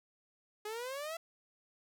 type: exponential sweep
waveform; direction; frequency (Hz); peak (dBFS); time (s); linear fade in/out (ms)
sawtooth; up; 415.3 to 675; -35; 0.65-1.17; 5
effects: none